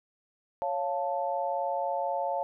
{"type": "chord", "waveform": "sine", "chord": "Db augmented", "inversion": "none", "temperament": "equal", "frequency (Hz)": [554.4, 698.5, 880], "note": ["Db5", "F5", "A5"], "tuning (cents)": [0, 0, 0], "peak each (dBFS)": -32, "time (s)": [0.62, 2.43], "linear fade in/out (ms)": 0, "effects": []}